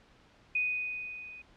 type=tone with level ramp; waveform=sine; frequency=2489 Hz; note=D#7; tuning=in tune; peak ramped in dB=-25 to -45 dBFS; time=0.55-1.42 s; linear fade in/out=5 ms; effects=pink hiss -61 dBFS RMS until 1.56 s + low-pass 4000 Hz 12 dB/octave